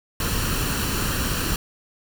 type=noise with comb filter; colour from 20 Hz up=pink; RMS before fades=-24 dBFS; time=0.2-1.56 s; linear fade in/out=2 ms; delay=0.7 ms; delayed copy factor=+0.55; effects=none